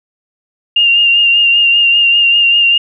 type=tone with vibrato; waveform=sine; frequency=2800 Hz; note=F7; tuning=4 cents sharp; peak=-6 dBFS; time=0.76-2.78 s; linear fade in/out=5 ms; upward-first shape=sine; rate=5.1 Hz; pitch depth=27 cents each way; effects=none